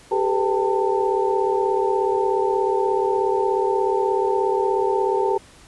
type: tone cluster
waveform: sine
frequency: 388.9 / 425.6 / 494.7 / 798 / 896 Hz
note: G4 / G#4 / B4 / G5 / A5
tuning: -14 / +42 / +3 / +31 / +31 cents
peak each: -21 / -25 / -26 / -30 / -23 dBFS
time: 0.11-5.38 s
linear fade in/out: 10 ms
effects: pink hiss -48 dBFS RMS until 5.67 s + resampled to 24000 Hz